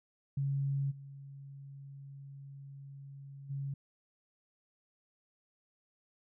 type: tone with level steps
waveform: sine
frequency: 138.59 Hz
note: C#3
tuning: in tune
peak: -30 / -46 / -35 dBFS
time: 0.37-3.74 s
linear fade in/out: 5 ms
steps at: 0.9 / 3.49 s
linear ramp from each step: 20 ms
effects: none